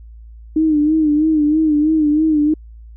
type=tone with vibrato; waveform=sine; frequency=306.5 Hz; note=D#4; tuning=26 cents flat; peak=-11 dBFS; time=0.56-2.54 s; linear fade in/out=5 ms; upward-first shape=sine; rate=3.1 Hz; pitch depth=68 cents each way; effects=added 56 Hz sine -35 dBFS peak until 2.96 s